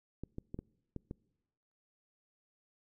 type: clicks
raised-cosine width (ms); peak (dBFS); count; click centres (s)
3; -28; 6; 0.236 / 0.384 / 0.544 / 0.59 / 0.963 / 1.111
effects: noise-tail reverb RT60 1.0 s tail -25 dB re dry